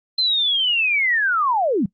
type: linear sweep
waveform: sine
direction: down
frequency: 4140 to 163.2 Hz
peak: -16 dBFS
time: 0.18-1.86 s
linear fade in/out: 5 ms
effects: noise-tail reverb RT60 0.1 s tail -22 dB re dry + Opus 48 kbps